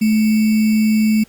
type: tone with sample-and-hold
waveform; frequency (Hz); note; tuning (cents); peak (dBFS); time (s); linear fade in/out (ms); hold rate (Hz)
sine; 216.8; A3; -25; -11; 0.01-1.24; 10; 2450
effects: pink hiss -50 dBFS RMS until 1.28 s + Opus 48 kbps